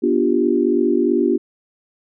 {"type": "chord", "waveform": "sine", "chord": "G dominant seventh", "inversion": "first", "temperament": "equal with one note detuned", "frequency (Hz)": [244.4, 293.7, 349.2, 392], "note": ["B3", "D4", "F4", "G4"], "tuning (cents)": [-18, 0, 0, 0], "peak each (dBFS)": [-20, -20, -18, -20], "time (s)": [0.02, 1.38], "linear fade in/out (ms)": 20, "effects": []}